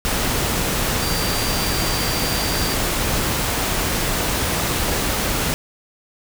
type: tone in noise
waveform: sine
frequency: 4699 Hz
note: D8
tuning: in tune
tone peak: -28 dBFS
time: 1.02-2.74 s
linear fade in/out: 0 ms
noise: pink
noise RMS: -21 dBFS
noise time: 0.05-5.54 s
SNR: -10 dB
effects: none